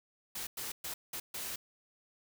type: noise bursts at uneven times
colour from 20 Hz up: white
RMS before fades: -40 dBFS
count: 5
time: 0.35-0.47 / 0.57-0.72 / 0.84-0.94 / 1.13-1.2 / 1.34-1.56 s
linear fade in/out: 5 ms
effects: none